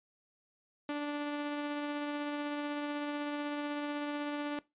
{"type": "tone with tremolo", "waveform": "sawtooth", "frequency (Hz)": 292.5, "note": "D4", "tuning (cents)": -7, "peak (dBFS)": -29, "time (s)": [0.89, 4.59], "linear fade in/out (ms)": 2, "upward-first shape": "triangle", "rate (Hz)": 16, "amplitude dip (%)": 25, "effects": ["noise-tail reverb RT60 0.2 s tail -20 dB re dry", "resampled to 8000 Hz"]}